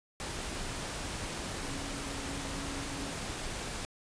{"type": "tone in noise", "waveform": "sine", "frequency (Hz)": 277.9, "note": "C#4", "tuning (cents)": 4, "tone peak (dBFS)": -43, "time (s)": [1.62, 3.12], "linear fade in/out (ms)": 0, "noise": "pink", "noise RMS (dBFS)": -38, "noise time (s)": [0.2, 3.85], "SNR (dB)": -8, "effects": ["resampled to 22050 Hz"]}